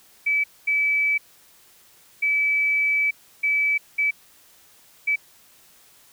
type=tone bursts at uneven times; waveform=sine; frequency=2300 Hz; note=D7; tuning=37 cents flat; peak=-18 dBFS; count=6; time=0.26-0.44 / 0.67-1.18 / 2.22-3.11 / 3.43-3.78 / 3.98-4.11 / 5.07-5.16 s; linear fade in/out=10 ms; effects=white hiss -54 dBFS RMS until 6.12 s